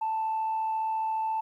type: tone with amplitude modulation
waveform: sine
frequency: 882 Hz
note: A5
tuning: 4 cents sharp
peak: -24 dBFS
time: 0.01-1.41 s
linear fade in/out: 10 ms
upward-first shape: sine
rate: 74.5 Hz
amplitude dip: 25%
effects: tanh soft clip ceiling -23 dBFS + 11-bit